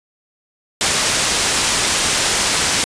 white low-pass noise, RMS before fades -17 dBFS, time 0.81-2.84 s, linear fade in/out 0 ms, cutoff 8600 Hz, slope 12 dB/octave, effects resampled to 22050 Hz

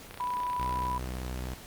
click train, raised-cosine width 0.3 ms, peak -26 dBFS, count 24, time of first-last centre 0.11-0.857 s, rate 30.8 Hz
sine tone, 987.8 Hz, B5, in tune, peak -29 dBFS, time 0.2-0.98 s, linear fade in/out 2 ms
sawtooth tone with vibrato, 63 Hz, B1, 35 cents sharp, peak -30 dBFS, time 0.59-1.55 s, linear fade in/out 10 ms, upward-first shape sine, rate 6.9 Hz, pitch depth 9 cents each way
effects pink hiss -48 dBFS RMS until 1.66 s + Opus 48 kbps

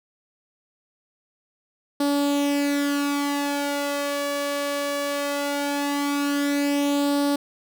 sawtooth tone with flanger, 285.5 Hz, D4, 49 cents flat, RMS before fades -24 dBFS, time 2-7.36 s, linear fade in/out 5 ms, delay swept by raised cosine 0.22 to 1.82 ms, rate 0.19 Hz, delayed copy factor +0.6, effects none

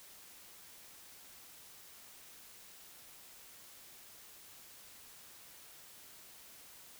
silence, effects white hiss -56 dBFS RMS until 6.99 s

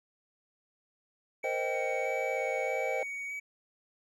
triangle tone with vibrato, 2259 Hz, C#7, 32 cents sharp, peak -34 dBFS, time 1.43-3.4 s, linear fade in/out 10 ms, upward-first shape square, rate 1.6 Hz, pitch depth 12 cents each way
triangle chord, C minor seventh, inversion third, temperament equal, 466.2 / 523.3 / 622.3 / 784 Hz, Bb4 / C5 / Eb5 / G5, 0 / 0 / 0 / 0 cents, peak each -36 / -32 / -34 / -35 dBFS, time 1.44-3.03 s, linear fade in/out 2 ms
effects none

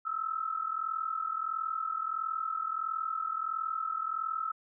sine tone pair together, 1285.5 / 1327 Hz, E6 / E6, -44 / +11 cents, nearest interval minor second, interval 55 cents, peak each -34 / -34 dBFS, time 0.05-4.52 s, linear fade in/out 10 ms, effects none

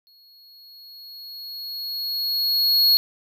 square tone with exponential growth, 4325 Hz, C#8, 43 cents flat, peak -13 dBFS, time 0.07-2.97 s, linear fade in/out 0 ms, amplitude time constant 630 ms, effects none

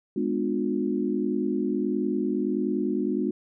sine chord, G# diminished seventh, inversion none, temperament just, 207.7 / 249.2 / 299 / 358.8 Hz, G#3 / B3 / D4 / F4, 0 / +16 / +31 / +47 cents, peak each -29 dBFS, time 0.16-3.31 s, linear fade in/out 5 ms, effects none

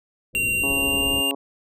pink low-pass noise, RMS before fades -33 dBFS, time 0.33-1.22 s, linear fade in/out 20 ms, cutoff 550 Hz, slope 96 dB/octave
square tone with pitch glide, 2760 to 2800 Hz, F7 to F7, -21 to +4 cents, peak -21 dBFS, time 0.35-1.31 s, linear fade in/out 0 ms, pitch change +25 cents, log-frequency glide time 0.54-1.13 s
harmonic tone, 138.59 Hz, C#3, in tune, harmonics 2 / 3 / 4 / 5 / 6 / 7 / 8, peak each -29 / -33 / -35 / -37 / -39 / -40 / -41 dBFS, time 0.63-1.35 s, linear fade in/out 5 ms
effects none

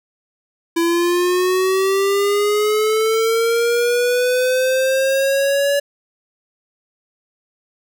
square linear sweep, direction up, 333.7 to 570 Hz, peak -15 dBFS, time 0.76-5.8 s, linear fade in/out 10 ms, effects none

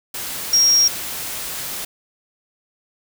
sine tone in noise, 5600 Hz, F8, 4 cents sharp, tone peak -11 dBFS, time 0.53-0.88 s, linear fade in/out 5 ms, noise white, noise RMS -28 dBFS, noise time 0.14-1.85 s, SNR +14 dB, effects none

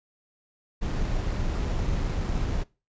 brown noise with sample-and-hold, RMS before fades -27 dBFS, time 0.81-2.64 s, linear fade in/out 20 ms, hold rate 6300 Hz, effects noise-tail reverb RT60 0.3 s tail -22 dB re dry + resampled to 16000 Hz

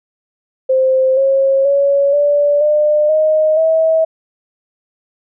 sine tone with pitch steps, 523 / 541.4 / 560.5 / 580.3 / 600.8 / 622 / 643.9 Hz, C5 / C#5 / C#5 / D5 / D5 / D#5 / E5, -1 / -41 / +19 / -21 / +39 / -1 / -41 cents, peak -9 dBFS, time 0.69-4.05 s, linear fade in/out 10 ms, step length 480 ms, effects none

